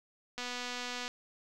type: click train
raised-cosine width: 0.2 ms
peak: -22 dBFS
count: 173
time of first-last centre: 0.38-1.079 s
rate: 246 Hz
effects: none